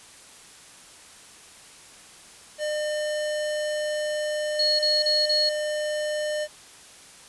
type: tone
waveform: square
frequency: 604 Hz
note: D5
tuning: 48 cents sharp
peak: -26 dBFS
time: 2.58-6.48 s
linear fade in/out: 50 ms
type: tone bursts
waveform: sine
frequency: 4321 Hz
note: C#8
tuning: 45 cents flat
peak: -20 dBFS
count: 4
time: 4.59-5.492 s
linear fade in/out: 5 ms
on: 200 ms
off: 34 ms
effects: white hiss -48 dBFS RMS until 7.28 s + resampled to 24000 Hz